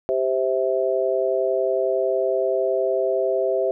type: chord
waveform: sine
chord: C major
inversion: second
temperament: just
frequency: 392.4 / 523.3 / 654.1 Hz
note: G4 / C5 / E5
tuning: +2 / 0 / -14 cents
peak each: -23 dBFS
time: 0.09-3.71 s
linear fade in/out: 0 ms
effects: none